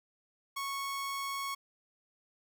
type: tone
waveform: sawtooth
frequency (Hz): 1104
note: C#6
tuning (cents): -7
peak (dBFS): -31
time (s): 0.56-1.55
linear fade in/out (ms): 10
effects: none